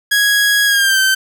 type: tone with pitch glide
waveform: sawtooth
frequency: 1659 to 1547.9 Hz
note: G#6 to G6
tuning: -2 to -22 cents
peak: -7 dBFS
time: 0.11-1.15 s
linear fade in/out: 10 ms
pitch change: -120 cents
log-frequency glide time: 0.66-1 s
effects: none